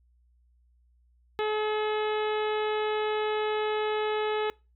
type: harmonic tone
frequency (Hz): 427.3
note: G#4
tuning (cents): +49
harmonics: 1 / 2 / 3 / 4 / 5 / 6 / 7 / 8 / 9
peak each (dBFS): -27 / -33 / -37 / -39 / -41 / -43 / -44 / -45 / -46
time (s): 1.39-4.5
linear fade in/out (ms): 0
effects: noise-tail reverb RT60 0.3 s tail -25 dB re dry + added 60 Hz sine -61 dBFS peak until 4.75 s